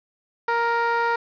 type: tone with band-pass filter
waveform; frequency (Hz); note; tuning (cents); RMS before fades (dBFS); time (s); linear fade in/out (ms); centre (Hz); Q
15% pulse; 467.4; A#4; +5; -22; 0.48-1.16; 5; 960; 1
effects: resampled to 11025 Hz + 7-bit